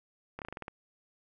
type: slowing click train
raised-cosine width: 0.5 ms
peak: -25 dBFS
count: 8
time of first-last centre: 0.39-0.681 s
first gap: 28 ms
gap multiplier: 1.13
effects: none